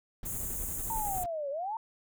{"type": "noise with tremolo", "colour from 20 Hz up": "brown", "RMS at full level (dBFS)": -40, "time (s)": [0.23, 1.26], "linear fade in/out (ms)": 2, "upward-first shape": "square", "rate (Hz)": 11, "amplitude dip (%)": 35}
{"type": "high-pass noise", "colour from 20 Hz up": "white", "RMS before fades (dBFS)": -37, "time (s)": [0.25, 1.24], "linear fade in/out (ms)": 10, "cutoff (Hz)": 6500, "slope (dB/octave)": 96}
{"type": "linear two-way sweep", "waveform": "sine", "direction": "down then up", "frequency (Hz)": [925, 541, 925], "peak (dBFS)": -32, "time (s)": [0.9, 1.77], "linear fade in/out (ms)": 2, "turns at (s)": 1.5}
{"effects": []}